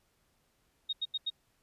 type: tone bursts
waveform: sine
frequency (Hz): 3729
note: A#7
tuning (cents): 0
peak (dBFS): -30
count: 4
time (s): 0.89-1.302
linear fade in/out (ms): 10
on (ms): 40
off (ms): 84
effects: pink hiss -73 dBFS RMS until 1.62 s + resampled to 32000 Hz